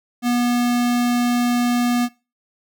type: tone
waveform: square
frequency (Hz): 242.4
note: B3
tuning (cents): -32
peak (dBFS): -17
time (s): 0.22-2.09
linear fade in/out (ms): 50
effects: noise-tail reverb RT60 0.3 s tail -21 dB re dry